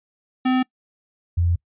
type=tone pair in turn; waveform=square / sine; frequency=256.6 / 86.18 Hz; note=C4 / F2; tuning=-34 / -22 cents; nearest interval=octave + perfect fifth; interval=1888 cents; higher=first; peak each=-17 / -16 dBFS; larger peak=second; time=0.45-0.63 / 1.37-1.56 s; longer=second; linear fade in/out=10 ms; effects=noise-tail reverb RT60 0.1 s tail -25 dB re dry + resampled to 8000 Hz